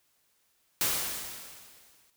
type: noise with exponential decay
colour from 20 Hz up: white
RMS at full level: -26 dBFS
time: 0.81-2.1 s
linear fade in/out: 1 ms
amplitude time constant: 280 ms
effects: white hiss -71 dBFS RMS until 2.16 s